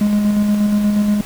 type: tone with tremolo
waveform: triangle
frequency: 207.7 Hz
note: G#3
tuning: in tune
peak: -9 dBFS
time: 0.01-1.21 s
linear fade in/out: 2 ms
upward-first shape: square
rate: 8.4 Hz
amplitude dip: 30%
effects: pink hiss -34 dBFS RMS until 1.25 s